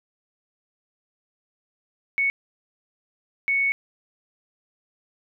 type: tone bursts at uneven times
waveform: sine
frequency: 2217 Hz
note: C#7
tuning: in tune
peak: -19 dBFS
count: 2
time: 2.18-2.3 / 3.48-3.72 s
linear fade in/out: 0 ms
effects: none